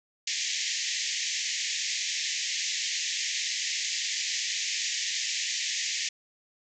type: band-pass noise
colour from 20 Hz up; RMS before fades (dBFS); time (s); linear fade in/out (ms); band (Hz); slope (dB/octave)
white; -31; 0.27-6.09; 5; 1800 to 7200; 96
effects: none